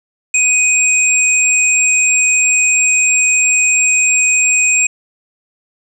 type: tone pair together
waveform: sine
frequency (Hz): 2503 / 7501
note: D#7 / A#8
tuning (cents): +10 / +10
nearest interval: octave + perfect fifth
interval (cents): 1900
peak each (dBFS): -12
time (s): 0.34-4.87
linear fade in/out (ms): 5
effects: none